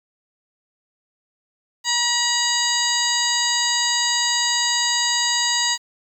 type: harmonic tone with a mistuned harmonic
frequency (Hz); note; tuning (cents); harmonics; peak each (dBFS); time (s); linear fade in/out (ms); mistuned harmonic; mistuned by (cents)
955; A#5; +42; 1 / 2 / 3 / 4 / 5 / 7 / 8; -27 / -25 / -28 / -25 / -24 / -24 / -29; 1.84-5.78; 50; 3; +24
effects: 8-bit